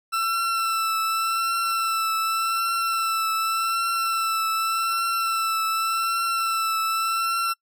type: tone with vibrato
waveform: 40% pulse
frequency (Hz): 1336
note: E6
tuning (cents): +23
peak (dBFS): -21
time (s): 0.12-7.54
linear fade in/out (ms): 20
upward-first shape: triangle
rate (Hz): 0.86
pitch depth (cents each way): 29
effects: noise-tail reverb RT60 0.1 s tail -24 dB re dry